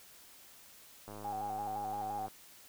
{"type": "click train", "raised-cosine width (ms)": 1, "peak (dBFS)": -33, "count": 126, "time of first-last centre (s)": [1.08, 2.282], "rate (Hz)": 104}
{"type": "tone with vibrato", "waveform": "sine", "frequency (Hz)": 790, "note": "G5", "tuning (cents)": 13, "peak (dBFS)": -36, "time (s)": [1.24, 2.27], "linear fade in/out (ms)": 10, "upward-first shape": "square", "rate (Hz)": 5.8, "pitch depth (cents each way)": 62}
{"effects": ["white hiss -57 dBFS RMS until 2.68 s"]}